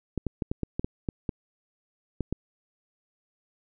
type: clicks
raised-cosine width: 3 ms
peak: -15 dBFS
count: 11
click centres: 0.177 / 0.267 / 0.422 / 0.515 / 0.633 / 0.795 / 0.845 / 1.088 / 1.292 / 2.207 / 2.326 s
effects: none